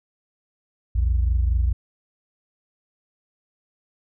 sine tone pair together, 59.26 / 83.8 Hz, A#1 / E2, +29 / +29 cents, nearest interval tritone, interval 600 cents, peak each -17 / -23 dBFS, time 0.95-1.73 s, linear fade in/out 10 ms, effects tanh soft clip ceiling -12 dBFS

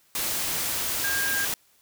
sine tone in noise, 1611 Hz, G6, 47 cents sharp, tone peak -26 dBFS, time 1.04-1.45 s, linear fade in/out 2 ms, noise white, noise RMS -28 dBFS, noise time 0.15-1.54 s, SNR -1 dB, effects white hiss -62 dBFS RMS until 1.81 s

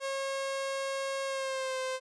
sawtooth tone with pitch glide, 543 to 519.4 Hz, C#5 to C5, -36 to -13 cents, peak -28 dBFS, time 0-2 s, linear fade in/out 50 ms, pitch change -77 cents, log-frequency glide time 1.25-1.79 s, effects resampled to 22050 Hz

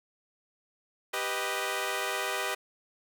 10% pulse chord, G augmented, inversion none, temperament equal, 392 / 493.9 / 622.3 Hz, G4 / B4 / D#5, 0 / 0 / 0 cents, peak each -26 dBFS, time 1.13-2.55 s, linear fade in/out 10 ms, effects none

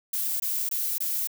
violet noise bursts, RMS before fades -28 dBFS, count 4, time 0.13-1.273 s, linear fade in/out 5 ms, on 270 ms, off 21 ms, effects none

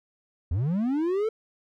triangle linear sweep, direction up, 73.42 to 452 Hz, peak -21 dBFS, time 0.51-1.29 s, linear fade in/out 5 ms, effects none

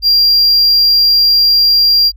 triangle tone, 4765 Hz, D8, 24 cents sharp, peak -5 dBFS, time 0.02-2.12 s, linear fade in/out 50 ms, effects added 50 Hz sine -34 dBFS peak until 2.16 s

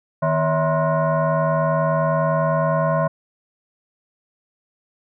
sine tone with frequency modulation, 246.9 Hz, B3, in tune, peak -16 dBFS, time 0.22-3.08 s, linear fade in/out 10 ms, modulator 404 Hz, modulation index 2.2, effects none

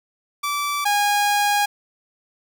sawtooth tone pair in turn, 1160 / 820.2 Hz, D6 / G#5, -22 / -22 cents, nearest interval tritone, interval 600 cents, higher first, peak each -18 / -13 dBFS, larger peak second, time 0.43-0.85 / 0.85-1.66 s, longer second, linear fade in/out 10 ms, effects none

